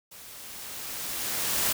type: noise with level ramp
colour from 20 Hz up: white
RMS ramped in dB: -47 to -25 dBFS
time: 0.11-1.73 s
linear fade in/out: 10 ms
effects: none